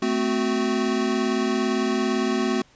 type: chord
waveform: square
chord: F# diminished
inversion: first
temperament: equal with one note detuned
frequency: 220 / 257.7 / 370 Hz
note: A3 / C4 / F#4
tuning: 0 / -26 / 0 cents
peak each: -26 dBFS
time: 0.02-2.62 s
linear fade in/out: 5 ms
effects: pink hiss -56 dBFS RMS until 2.75 s + resampled to 16000 Hz